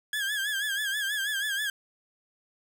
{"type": "tone with vibrato", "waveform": "30% pulse", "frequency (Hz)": 1652, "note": "G#6", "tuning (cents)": -10, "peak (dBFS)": -25, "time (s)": [0.13, 1.7], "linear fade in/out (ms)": 2, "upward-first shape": "sine", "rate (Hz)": 6.2, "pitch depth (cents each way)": 90, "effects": []}